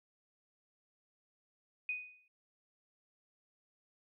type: tone with exponential decay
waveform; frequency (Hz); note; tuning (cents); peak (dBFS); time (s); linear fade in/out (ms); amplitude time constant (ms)
sine; 2489; D#7; 0; -32; 1.89-2.28; 2; 83
effects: none